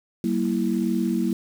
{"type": "chord", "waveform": "sine", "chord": "E diminished", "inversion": "first", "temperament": "equal with one note detuned", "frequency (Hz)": [191.63, 233.1, 329.6], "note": ["G3", "Bb3", "E4"], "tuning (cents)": [-39, 0, 0], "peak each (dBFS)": [-25, -24, -26], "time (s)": [0.24, 1.33], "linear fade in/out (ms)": 2, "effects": ["7-bit"]}